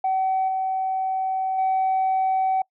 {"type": "tone with level steps", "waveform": "sine", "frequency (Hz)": 760, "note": "F#5", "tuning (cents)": 46, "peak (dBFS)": [-18, -21, -17], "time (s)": [0.04, 2.62], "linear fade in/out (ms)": 5, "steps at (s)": [0.48, 1.58], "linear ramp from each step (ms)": 5, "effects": ["noise-tail reverb RT60 0.1 s tail -26 dB re dry", "tanh soft clip ceiling -16 dBFS"]}